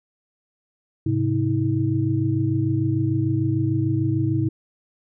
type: tone cluster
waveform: sine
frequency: 106.5 / 133.2 / 319.5 Hz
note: G#2 / C3 / D#4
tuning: +44 / +31 / +46 cents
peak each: -23 dBFS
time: 1.06-4.49 s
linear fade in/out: 5 ms
effects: none